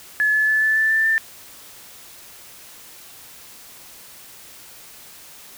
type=tone with pitch steps; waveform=sine; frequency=1712 / 1723.9 / 1735.9 / 1748 / 1760.1 / 1772.4 / 1784.7 Hz; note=A6 / A6 / A6 / A6 / A6 / A6 / A6; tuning=-48 / -36 / -24 / -12 / 0 / +12 / +24 cents; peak=-15 dBFS; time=0.2-1.18 s; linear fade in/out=0 ms; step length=140 ms; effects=white hiss -43 dBFS RMS until 5.57 s